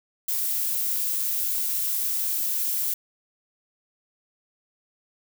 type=noise; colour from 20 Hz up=violet; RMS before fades=-26 dBFS; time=0.28-2.94 s; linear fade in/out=5 ms; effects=none